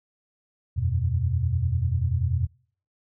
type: chord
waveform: sine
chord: E suspended second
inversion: none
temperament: equal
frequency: 82.41 / 92.5 / 123.47 Hz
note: E2 / F#2 / B2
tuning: 0 / 0 / 0 cents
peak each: -26 dBFS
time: 0.76-2.47 s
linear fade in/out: 20 ms
effects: noise-tail reverb RT60 0.5 s tail -25 dB re dry